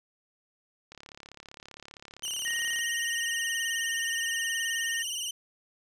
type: click train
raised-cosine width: 0.2 ms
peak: -28 dBFS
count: 67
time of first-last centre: 0.92-2.79 s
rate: 35.3 Hz
type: tone with vibrato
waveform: 20% pulse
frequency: 2960 Hz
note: F#7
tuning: in tune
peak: -26 dBFS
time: 2.23-5.31 s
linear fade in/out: 5 ms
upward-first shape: sine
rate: 19 Hz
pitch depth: 83 cents each way
type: tone with pitch glide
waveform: sine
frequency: 1864.7 to 1840.1 Hz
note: A#6 to A#6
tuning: 0 to -23 cents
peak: -30 dBFS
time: 2.45-5.03 s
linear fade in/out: 10 ms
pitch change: -23 cents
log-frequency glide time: 2.9-3.94 s
effects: none